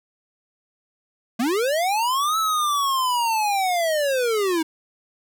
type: linear two-way sweep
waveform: square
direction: up then down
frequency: 216 to 1318.5 to 310.8 Hz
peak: -20 dBFS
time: 1.39-4.63 s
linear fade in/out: 10 ms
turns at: 2.38 s
effects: none